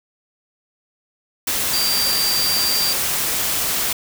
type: tone in noise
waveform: sine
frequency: 4713 Hz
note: D8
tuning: 5 cents sharp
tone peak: -19 dBFS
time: 1.73-2.93 s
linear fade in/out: 5 ms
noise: white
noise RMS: -21 dBFS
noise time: 1.47-3.93 s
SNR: -1 dB
effects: none